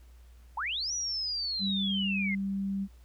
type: linear two-way sweep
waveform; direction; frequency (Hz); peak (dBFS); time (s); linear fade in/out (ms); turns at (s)
sine; up then down; 784 to 5920 to 2045; -30; 0.57-2.35; 5; 0.93
type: tone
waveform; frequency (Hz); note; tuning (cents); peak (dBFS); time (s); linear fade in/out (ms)
sine; 196; G3; 0; -29; 1.59-2.88; 50
effects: added 60 Hz sine -51 dBFS peak until 3.04 s + pink hiss -66 dBFS RMS until 3.04 s